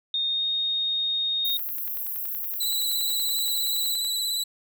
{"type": "tone with pitch glide", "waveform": "sine", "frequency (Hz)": [3681, 3709], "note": ["A#7", "A#7"], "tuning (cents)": [-23, -9], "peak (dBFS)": -23, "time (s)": [0.14, 1.57], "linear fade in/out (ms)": 2, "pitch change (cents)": 14, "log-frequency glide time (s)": [0.28, 0.45]}
{"type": "high-pass noise", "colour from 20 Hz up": "pink", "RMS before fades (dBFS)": -31, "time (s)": [1.45, 3.94], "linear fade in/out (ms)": 0, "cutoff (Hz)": 12000, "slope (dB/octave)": 96}
{"type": "click train", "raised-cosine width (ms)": 0.2, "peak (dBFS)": -27, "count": 28, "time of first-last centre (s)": [1.5, 4.047], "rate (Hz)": 10.6}
{"type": "tone with vibrato", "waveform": "sawtooth", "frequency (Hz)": 3960, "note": "B7", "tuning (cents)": 4, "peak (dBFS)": -22, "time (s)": [2.6, 4.44], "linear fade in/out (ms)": 10, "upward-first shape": "triangle", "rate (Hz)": 17, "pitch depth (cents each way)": 42}
{"effects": []}